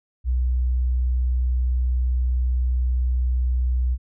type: tone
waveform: sine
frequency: 62.3 Hz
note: B1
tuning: 16 cents sharp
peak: -18 dBFS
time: 0.24-3.98 s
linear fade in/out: 50 ms
effects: none